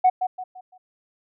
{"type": "tone with echo", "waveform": "sine", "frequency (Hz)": 740, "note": "F#5", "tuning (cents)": 0, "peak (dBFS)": -11, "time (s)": [0.04, 0.1], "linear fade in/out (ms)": 10, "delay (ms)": 170, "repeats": 4, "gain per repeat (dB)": -9, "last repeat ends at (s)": 0.78, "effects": ["tanh soft clip ceiling -9 dBFS"]}